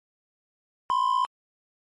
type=tone pair together; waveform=triangle; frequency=998 / 1054.6 Hz; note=B5 / C6; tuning=+18 / +13 cents; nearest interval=minor second; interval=95 cents; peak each=-21 dBFS; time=0.9-1.25 s; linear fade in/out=0 ms; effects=tanh soft clip ceiling -14 dBFS + MP3 48 kbps